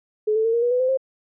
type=tone with pitch steps; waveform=sine; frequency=427.4 / 440.7 / 454.4 / 468.5 / 483.1 / 498.1 / 513.6 / 529.5 Hz; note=G#4 / A4 / A#4 / A#4 / B4 / B4 / C5 / C5; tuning=+50 / +3 / -44 / +9 / -38 / +15 / -32 / +21 cents; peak=-17 dBFS; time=0.27-0.974 s; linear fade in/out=10 ms; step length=88 ms; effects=none